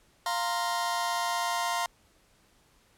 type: chord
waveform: sawtooth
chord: F suspended fourth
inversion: none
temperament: just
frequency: 698.5 / 931.3 / 1047.7 Hz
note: F5 / Bb5 / C6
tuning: 0 / -2 / +2 cents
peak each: -28 dBFS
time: 0.26-1.86 s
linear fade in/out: 2 ms
effects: pink hiss -64 dBFS RMS until 2.97 s + low-pass 12000 Hz 12 dB/octave